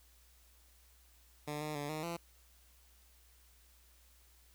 10% pulse tone with pitch steps, 148.7 / 152.2 / 145.1 / 155.1 / 169.8 Hz, D3 / D#3 / D3 / D#3 / F3, +22 / -38 / -21 / -5 / -48 cents, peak -30 dBFS, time 1.47-2.17 s, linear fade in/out 10 ms, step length 140 ms, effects added 60 Hz sine -64 dBFS peak until 4.54 s + white hiss -67 dBFS RMS until 4.54 s

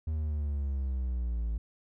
triangle linear sweep, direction down, 79.3 to 54.3 Hz, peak -27 dBFS, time 0.07-1.58 s, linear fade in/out 5 ms, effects none

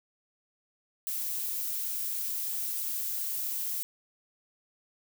violet noise with amplitude modulation, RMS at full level -32 dBFS, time 1.07-3.83 s, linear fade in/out 0 ms, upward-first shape sine, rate 257 Hz, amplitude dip 25%, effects none

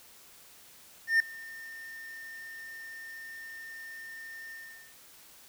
triangle tone with ADSR envelope, 1812 Hz, A#6, 50 cents flat, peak -17 dBFS, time 1.07-4.96 s, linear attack 130 ms, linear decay 3 ms, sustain -23 dB, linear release 430 ms, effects white hiss -55 dBFS RMS until 5.48 s

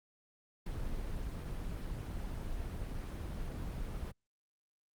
brown noise with ADSR envelope, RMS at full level -36 dBFS, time 0.66-4.12 s, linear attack 6 ms, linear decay 4 ms, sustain -3 dB, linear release 17 ms, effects Opus 24 kbps

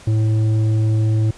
triangle tone with tanh clipping, 109.3 Hz, A2, 11 cents flat, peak -15 dBFS, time 0.07-1.31 s, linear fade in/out 5 ms, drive 12 dB, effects pink hiss -43 dBFS RMS until 1.37 s + resampled to 22050 Hz

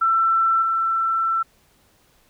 sine tone with level steps, 1339 Hz, E6, 27 cents sharp, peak -15 / -18 dBFS, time 0.01-1.43 s, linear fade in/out 10 ms, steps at 0.62 s, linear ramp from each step 2 ms, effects pink hiss -59 dBFS RMS until 2.29 s

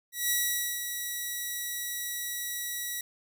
5% pulse tone with ADSR envelope, 1934 Hz, B6, 37 cents flat, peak -14 dBFS, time 0.12-3.01 s, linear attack 180 ms, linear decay 490 ms, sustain -8 dB, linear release 3 ms, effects none

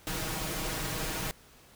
pink noise with comb filter, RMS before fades -34 dBFS, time 0.07-1.31 s, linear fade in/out 0 ms, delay 6.3 ms, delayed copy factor +0.7, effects pink hiss -57 dBFS RMS until 1.75 s

